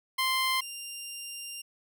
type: tone pair in turn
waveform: 15% pulse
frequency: 1045 / 2790 Hz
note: C6 / F7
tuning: -2 / -2 cents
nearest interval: octave + perfect fourth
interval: 1700 cents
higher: second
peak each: -19 / -31 dBFS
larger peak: first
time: 0.18-0.61 / 0.61-1.62 s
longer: second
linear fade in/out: 10 ms
effects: none